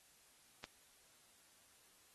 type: click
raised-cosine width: 0.2 ms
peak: -29 dBFS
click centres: 0.641 s
effects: white hiss -68 dBFS RMS until 2.14 s + AAC 32 kbps